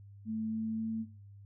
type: tone with pitch steps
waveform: sine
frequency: 220 / 221.4 / 222.8 Hz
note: A3 / A3 / A3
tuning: 0 / +11 / +22 cents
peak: -33 dBFS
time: 0.25-1.06 s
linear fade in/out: 50 ms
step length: 270 ms
effects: noise-tail reverb RT60 0.5 s tail -24 dB re dry + added 100 Hz sine -50 dBFS peak until 1.45 s